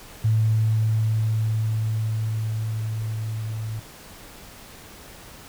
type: tone with level ramp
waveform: sine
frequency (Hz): 110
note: A2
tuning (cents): 0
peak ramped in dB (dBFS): -16 to -27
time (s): 0.24-3.8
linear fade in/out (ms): 10
effects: pink hiss -44 dBFS RMS until 5.48 s